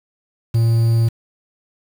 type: tone with quantisation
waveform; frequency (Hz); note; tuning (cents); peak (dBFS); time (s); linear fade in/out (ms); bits
triangle; 114.8; A#2; -26; -10; 0.54-1.09; 10; 6
effects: none